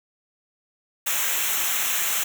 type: noise with comb filter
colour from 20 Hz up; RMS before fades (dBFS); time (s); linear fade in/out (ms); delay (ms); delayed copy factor
white; -24; 1.06-2.24; 10; 0.21; -0.8
effects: none